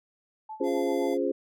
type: tone with tremolo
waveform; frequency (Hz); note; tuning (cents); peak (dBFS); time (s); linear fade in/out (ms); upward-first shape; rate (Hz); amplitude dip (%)
sine; 869; A5; -22; -35; 0.49-1.14; 5; sine; 7.7; 75
type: chord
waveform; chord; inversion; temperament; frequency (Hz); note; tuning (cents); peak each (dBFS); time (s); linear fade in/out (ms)
sine; Db major seventh; none; equal; 277.2 / 349.2 / 415.3 / 523.3; Db4 / F4 / Ab4 / C5; 0 / 0 / 0 / 0; -30; 0.6-1.32; 10
type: tone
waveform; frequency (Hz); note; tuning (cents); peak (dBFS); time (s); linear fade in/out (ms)
square; 687; F5; -29; -37; 0.63-1.18; 50
effects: none